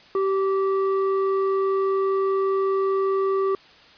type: tone with low-pass filter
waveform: square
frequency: 387.5 Hz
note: G4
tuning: 20 cents flat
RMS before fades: -22 dBFS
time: 0.15-3.55 s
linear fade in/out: 2 ms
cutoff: 920 Hz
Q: 4.2
effects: white hiss -50 dBFS RMS until 3.97 s + resampled to 11025 Hz